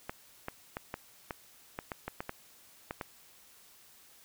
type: clicks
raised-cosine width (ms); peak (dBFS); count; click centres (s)
0.5; -21; 12; 0.095 / 0.484 / 0.769 / 0.941 / 1.308 / 1.789 / 1.918 / 2.08 / 2.205 / 2.294 / 2.909 / 3.012
effects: white hiss -59 dBFS RMS until 4.24 s